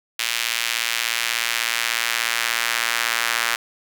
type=tone with high-pass filter sweep; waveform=sawtooth; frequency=116.54 Hz; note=A#2; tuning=in tune; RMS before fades=-23 dBFS; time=0.19-3.56 s; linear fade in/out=5 ms; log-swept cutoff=2500 to 1600 Hz; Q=1.3; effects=none